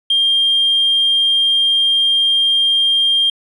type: tone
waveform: triangle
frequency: 3202 Hz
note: G7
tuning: 36 cents sharp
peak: -8 dBFS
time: 0.1-3.3 s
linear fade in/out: 5 ms
effects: tanh soft clip ceiling -8 dBFS + resampled to 32000 Hz